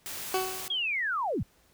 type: noise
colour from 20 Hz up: white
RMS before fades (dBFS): -38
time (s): 0.06-0.68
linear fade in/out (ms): 0
type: tone with exponential decay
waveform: 20% pulse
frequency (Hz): 374.9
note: F#4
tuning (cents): +23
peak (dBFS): -19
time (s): 0.34-0.85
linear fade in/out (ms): 2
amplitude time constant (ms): 110
type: linear sweep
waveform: sine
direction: down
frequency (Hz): 3339 to 55.5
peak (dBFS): -27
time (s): 0.7-1.43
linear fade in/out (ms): 5
effects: pink hiss -64 dBFS RMS until 1.73 s